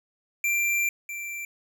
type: tone pair in turn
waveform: square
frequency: 2362 / 2351 Hz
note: D7 / D7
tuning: +9 / +1 cents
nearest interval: unison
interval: 8 cents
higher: first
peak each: -23 / -33 dBFS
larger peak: first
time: 0.44-0.89 / 1.09-1.45 s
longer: first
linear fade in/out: 2 ms
effects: none